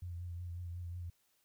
sine tone with vibrato, 87.3 Hz, F2, in tune, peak -40 dBFS, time 0.02-1.1 s, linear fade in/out 5 ms, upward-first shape triangle, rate 5.5 Hz, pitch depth 44 cents each way, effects white hiss -75 dBFS RMS until 1.44 s

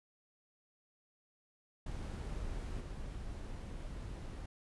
brown noise with level steps, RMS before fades -41 / -44 dBFS, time 1.86-4.46 s, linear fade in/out 5 ms, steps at 2.8 s, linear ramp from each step 10 ms, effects resampled to 24000 Hz

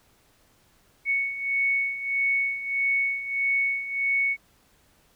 sine beating tone pair, 2217 / 2218.6 Hz, C#7 / C#7, 0 / +1 cents, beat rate 1.6 Hz, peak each -29 / -24 dBFS, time 1.05-4.37 s, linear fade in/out 50 ms, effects pink hiss -62 dBFS RMS until 5.15 s

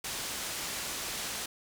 white low-pass noise, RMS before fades -37 dBFS, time 0.04-1.46 s, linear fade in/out 5 ms, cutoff 8700 Hz, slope 12 dB/octave, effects none

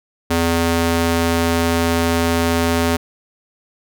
square tone with high-pass filter, 83.8 Hz, E2, 29 cents sharp, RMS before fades -17 dBFS, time 0.3-2.97 s, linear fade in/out 10 ms, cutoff 180 Hz, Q 0.69, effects none

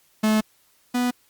45% pulse tone pair in turn, 216.3 / 246.5 Hz, A3 / B3, -29 / -3 cents, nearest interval major second, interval 226 cents, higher second, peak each -17 / -20 dBFS, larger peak first, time 0.23-0.41 / 0.94-1.11 s, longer first, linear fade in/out 10 ms, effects white hiss -61 dBFS RMS until 1.29 s + Opus 48 kbps

